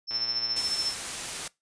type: tone with tremolo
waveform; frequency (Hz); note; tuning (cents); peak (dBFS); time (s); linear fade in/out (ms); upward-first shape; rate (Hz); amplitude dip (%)
sine; 5330; E8; +18; -24; 0.07-0.95; 50; sine; 14; 60
type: click train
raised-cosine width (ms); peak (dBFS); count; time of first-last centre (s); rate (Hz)
0.3; -26; 60; 0.11-0.614; 117
type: noise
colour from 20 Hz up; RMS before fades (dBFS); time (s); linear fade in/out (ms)
white; -34; 0.56-1.48; 5
effects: noise-tail reverb RT60 0.2 s tail -22 dB re dry + resampled to 22050 Hz